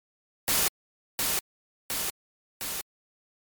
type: noise with echo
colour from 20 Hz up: white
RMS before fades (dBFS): -24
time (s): 0.48-0.68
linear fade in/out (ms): 0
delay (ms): 710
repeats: 3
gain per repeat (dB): -3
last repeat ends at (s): 2.81
effects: MP3 96 kbps